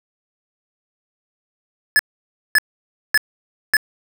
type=tone bursts; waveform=square; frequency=1721 Hz; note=A6; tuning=39 cents flat; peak=-11 dBFS; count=4; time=1.96-3.768 s; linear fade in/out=0 ms; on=32 ms; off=560 ms; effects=none